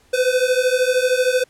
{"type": "beating tone pair", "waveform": "square", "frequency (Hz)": [499.9, 512.9], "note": ["B4", "C5"], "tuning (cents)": [21, -35], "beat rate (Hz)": 13, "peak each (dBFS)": -19, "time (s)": [0.13, 1.44], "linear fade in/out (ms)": 10, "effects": ["pink hiss -56 dBFS RMS until 1.49 s", "low-pass 11000 Hz 12 dB/octave"]}